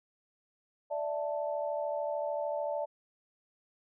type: chord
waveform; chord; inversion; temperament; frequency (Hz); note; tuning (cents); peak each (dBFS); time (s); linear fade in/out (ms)
sine; D suspended second; none; just; 587.3 / 660.7 / 881; D5 / E5 / A5; 0 / +4 / +2; -33 / -37 / -39; 0.9-2.86; 20
effects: none